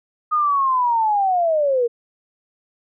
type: linear sweep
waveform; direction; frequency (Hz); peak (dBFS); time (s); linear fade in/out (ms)
sine; down; 1244.5 to 460; -15; 0.31-1.88; 20
effects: none